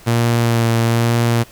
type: tone with vibrato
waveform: sawtooth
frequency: 116.54 Hz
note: A#2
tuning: in tune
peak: -9 dBFS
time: 0.06-1.44 s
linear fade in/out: 20 ms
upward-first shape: sine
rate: 1.1 Hz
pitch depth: 19 cents each way
effects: pink hiss -43 dBFS RMS until 1.51 s